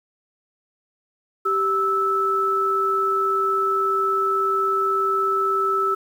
sine tone pair together, 390 / 1311.8 Hz, G4 / E6, -9 / -9 cents, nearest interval octave + major sixth, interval 2100 cents, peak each -24 / -19 dBFS, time 1.45-5.95 s, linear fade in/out 10 ms, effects 8-bit

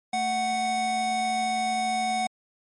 square tone pair together, 221.7 / 740 Hz, A3 / F#5, +13 / 0 cents, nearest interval octave + major sixth, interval 2087 cents, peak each -35 / -25 dBFS, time 0.13-2.27 s, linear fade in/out 5 ms, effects MP3 48 kbps

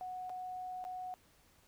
sine tone with dropouts, 736 Hz, F#5, 9 cents flat, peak -40 dBFS, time 0.01-1.14 s, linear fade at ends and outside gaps 0 ms, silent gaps 0.295-0.3 / 0.841-0.85 s, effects pink hiss -67 dBFS RMS until 1.67 s

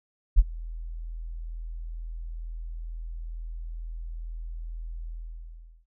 sine tone with ADSR envelope, 41.1 Hz, E1, 4 cents flat, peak -9 dBFS, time 0.36-5.86 s, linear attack 29 ms, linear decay 35 ms, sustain -24 dB, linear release 790 ms, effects none

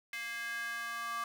square tone with high-pass filter sweep, 233.1 Hz, A#3, in tune, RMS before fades -39 dBFS, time 0.13-1.24 s, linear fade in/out 2 ms, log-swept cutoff 2000 to 1200 Hz, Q 4.7, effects none

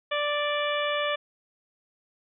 harmonic tone with a mistuned harmonic, 587.3 Hz, D5, in tune, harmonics 1 / 2 / 3 / 4 / 5 / 6, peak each -28 / -31 / -33 / -34 / -35 / -36 dBFS, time 0.11-1.16 s, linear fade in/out 10 ms, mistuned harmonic 6, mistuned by -28 cents, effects none

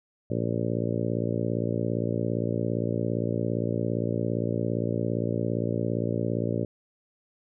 harmonic tone, 57.5 Hz, A#1, 23 cents flat, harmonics 2 / 3 / 4 / 5 / 6 / 7 / 8 / 9 / 10, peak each -30 / -32 / -33 / -34 / -35 / -35 / -36 / -37 / -37 dBFS, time 0.3-6.65 s, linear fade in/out 5 ms, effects none

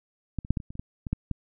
clicks, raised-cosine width 5 ms, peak -17 / -28 / -8 / -14 / -27 / -27 / -28 / -21 / -21 / -13 / -16 dBFS, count 11, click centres 0.387 / 0.449 / 0.506 / 0.572 / 0.602 / 0.705 / 0.754 / 0.795 / 1.068 / 1.13 / 1.313 s, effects none

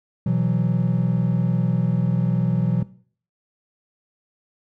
triangle chord, B suspended fourth, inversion none, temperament equal, 123.47 / 164.81 / 185 Hz, B2 / E3 / F#3, 0 / 0 / 0 cents, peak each -20 dBFS, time 0.26-2.83 s, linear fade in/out 5 ms, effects noise-tail reverb RT60 0.5 s tail -18 dB re dry + tanh soft clip ceiling -7 dBFS

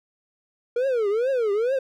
triangle tone with vibrato, 466.2 Hz, A#4, in tune, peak -18 dBFS, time 0.76-1.79 s, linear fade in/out 5 ms, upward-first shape triangle, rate 2.3 Hz, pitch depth 300 cents each way, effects none

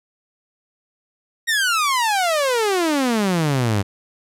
sawtooth exponential sweep, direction down, 1900 to 95 Hz, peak -13 dBFS, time 1.47-3.83 s, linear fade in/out 20 ms, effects low-pass 12000 Hz 12 dB/octave

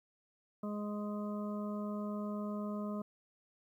harmonic tone, 208 Hz, G#3, 3 cents sharp, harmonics 1 / 2 / 3 / 5 / 6, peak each -37 / -47 / -45 / -50 / -50 dBFS, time 0.63-3.02 s, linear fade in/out 5 ms, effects 12-bit

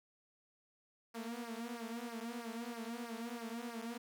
sawtooth tone with flanger, 233.1 Hz, A#3, in tune, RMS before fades -44 dBFS, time 1.14-3.98 s, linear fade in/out 10 ms, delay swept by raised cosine 0.27 to 6.27 ms, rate 3.1 Hz, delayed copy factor -0.9, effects none

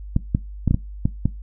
clicks, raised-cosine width 5 ms, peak -5 dBFS, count 7, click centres 0.164 / 0.349 / 0.677 / 0.71 / 0.744 / 1.055 / 1.256 s, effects noise-tail reverb RT60 0.2 s tail -19 dB re dry + added 50 Hz sine -32 dBFS peak until 1.42 s

